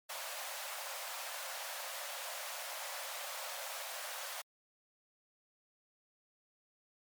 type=high-pass noise; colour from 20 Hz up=pink; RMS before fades=-43 dBFS; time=0.09-4.42 s; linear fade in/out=10 ms; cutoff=530 Hz; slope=96 dB/octave; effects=MP3 96 kbps